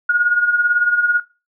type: tone with tremolo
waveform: sine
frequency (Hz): 1439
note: F#6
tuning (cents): -49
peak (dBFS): -10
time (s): 0.09-1.2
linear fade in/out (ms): 5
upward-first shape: sine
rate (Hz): 18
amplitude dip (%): 60
effects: noise-tail reverb RT60 0.3 s tail -19 dB re dry